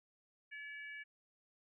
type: harmonic tone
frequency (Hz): 572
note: D5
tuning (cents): -46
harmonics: 3 / 4 / 5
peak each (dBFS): -48 / -49 / -59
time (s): 0.51-1.04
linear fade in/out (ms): 20
effects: none